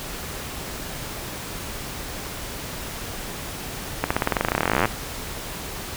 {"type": "accelerating click train", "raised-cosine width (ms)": 0.5, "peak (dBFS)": -4, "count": 30, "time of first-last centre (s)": [4.04, 4.855], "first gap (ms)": 65, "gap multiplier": 0.93, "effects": ["pink hiss -33 dBFS RMS until 5.96 s"]}